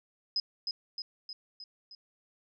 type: tone with echo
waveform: sine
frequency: 5050 Hz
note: D#8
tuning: 25 cents sharp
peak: -27 dBFS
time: 0.36-0.4 s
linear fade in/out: 2 ms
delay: 310 ms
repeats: 5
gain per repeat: -4 dB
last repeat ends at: 1.95 s
effects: none